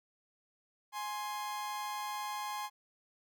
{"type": "tone pair together", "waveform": "40% pulse", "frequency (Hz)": [834.1, 1052], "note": ["G#5", "C6"], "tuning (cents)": [7, 9], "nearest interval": "major third", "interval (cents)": 402, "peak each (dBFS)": [-39, -39], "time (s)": [0.92, 2.7], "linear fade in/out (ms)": 50, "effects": []}